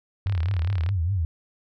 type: tone with vibrato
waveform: sine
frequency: 90 Hz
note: F#2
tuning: 47 cents flat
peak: -21 dBFS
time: 0.26-1.25 s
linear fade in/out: 0 ms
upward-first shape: triangle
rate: 4.9 Hz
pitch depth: 240 cents each way
type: click train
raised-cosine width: 0.3 ms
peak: -21 dBFS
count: 24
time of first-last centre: 0.27-0.89 s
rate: 37.1 Hz
effects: none